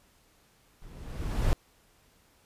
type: noise with level ramp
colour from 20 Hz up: brown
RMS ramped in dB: -49 to -23 dBFS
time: 0.82-1.53 s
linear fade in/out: 0 ms
effects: pink hiss -64 dBFS RMS until 2.45 s + resampled to 32000 Hz